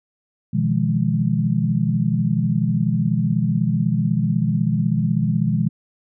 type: chord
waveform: sine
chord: F half-diminished seventh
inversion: second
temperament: equal with one note detuned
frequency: 123.47 / 155.56 / 171.71 / 207.7 Hz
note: Cb3 / Eb3 / F3 / Ab3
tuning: 0 / 0 / -29 / 0 cents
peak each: -22 dBFS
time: 0.53-5.69 s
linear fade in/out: 10 ms
effects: none